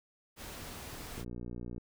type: noise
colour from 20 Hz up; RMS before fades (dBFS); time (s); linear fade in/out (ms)
pink; -45; 0.36-1.25; 50
type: click train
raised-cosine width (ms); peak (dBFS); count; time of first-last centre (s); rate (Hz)
3; -30; 37; 1.18-1.78; 60
effects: none